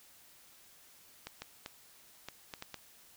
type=clicks; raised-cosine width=0.2 ms; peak=-24 dBFS; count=7; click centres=1.27 / 1.42 / 1.661 / 2.286 / 2.538 / 2.624 / 2.743 s; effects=white hiss -60 dBFS RMS until 3.16 s